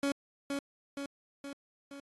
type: tone with echo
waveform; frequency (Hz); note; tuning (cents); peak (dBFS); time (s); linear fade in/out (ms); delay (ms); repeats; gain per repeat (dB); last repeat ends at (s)
30% pulse; 280; C#4; +18; -26; 0.03-0.12; 2; 470; 4; -4; 2
effects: AAC 32 kbps